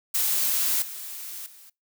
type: noise with level steps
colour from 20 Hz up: blue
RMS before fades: -24 / -37 / -49 dBFS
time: 0.14-1.7 s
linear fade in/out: 10 ms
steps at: 0.82 / 1.46 s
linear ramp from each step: 2 ms
effects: noise-tail reverb RT60 0.2 s tail -23 dB re dry